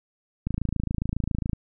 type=click train; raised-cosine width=5 ms; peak=-14 dBFS; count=30; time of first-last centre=0.47-1.532 s; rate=27.3 Hz; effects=none